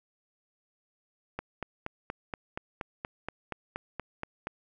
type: click train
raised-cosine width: 0.5 ms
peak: -19 dBFS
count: 14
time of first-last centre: 1.39-4.471 s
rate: 4.22 Hz
effects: none